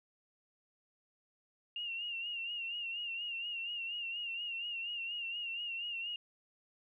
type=tone with vibrato; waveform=sine; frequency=2794 Hz; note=F7; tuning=in tune; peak=-37 dBFS; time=1.76-6.16 s; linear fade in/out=2 ms; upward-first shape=sine; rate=4.2 Hz; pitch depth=59 cents each way; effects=13-bit